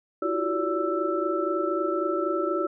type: tone cluster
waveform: sine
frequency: 326.9 / 355.7 / 379.6 / 575 / 1323 Hz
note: E4 / F4 / F#4 / D5 / E6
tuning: -14 / +32 / +44 / -37 / +6 cents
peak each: -30 dBFS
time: 0.22-2.67 s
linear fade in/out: 5 ms
effects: none